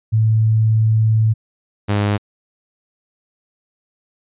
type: tone pair in turn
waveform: sine / sawtooth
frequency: 110.3 / 102.72 Hz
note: A2 / G#2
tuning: +5 / -19 cents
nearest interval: minor second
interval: 124 cents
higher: first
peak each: -11 dBFS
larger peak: neither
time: 0.12-1.34 / 1.88-2.18 s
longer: first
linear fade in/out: 20 ms
effects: resampled to 8000 Hz